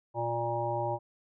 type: harmonic tone with a mistuned harmonic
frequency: 118 Hz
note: A#2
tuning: 22 cents sharp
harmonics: 1 / 3 / 5 / 7 / 8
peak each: -36 / -37 / -34 / -34 / -36 dBFS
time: 0.14-0.99 s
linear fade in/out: 50 ms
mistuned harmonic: 7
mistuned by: -22 cents
effects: none